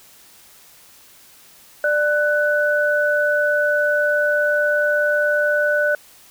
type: tone pair together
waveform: sine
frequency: 592 / 1491.7 Hz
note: D5 / F#6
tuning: +14 / +14 cents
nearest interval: octave + major third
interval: 1600 cents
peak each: -18 dBFS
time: 1.84-5.95 s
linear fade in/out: 2 ms
effects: white hiss -48 dBFS RMS until 6.3 s